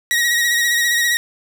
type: tone with vibrato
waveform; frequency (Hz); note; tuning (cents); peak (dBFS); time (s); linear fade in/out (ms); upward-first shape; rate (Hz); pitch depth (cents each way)
sawtooth; 1898; A#6; +31; -11; 0.11-1.17; 0; sine; 15; 36
effects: none